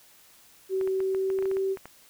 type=tone with pitch glide; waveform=sine; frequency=380.4 to 385.7 Hz; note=F#4 to G4; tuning=+48 to -28 cents; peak=-24 dBFS; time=0.69-1.77 s; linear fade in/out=50 ms; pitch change=+24 cents; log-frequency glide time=0.88-1.63 s
type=clicks; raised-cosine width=0.5 ms; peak=-26 dBFS; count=12; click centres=0.812 / 0.875 / 1.004 / 1.148 / 1.302 / 1.388 / 1.425 / 1.456 / 1.514 / 1.569 / 1.772 / 1.856 s
effects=white hiss -56 dBFS RMS until 2.09 s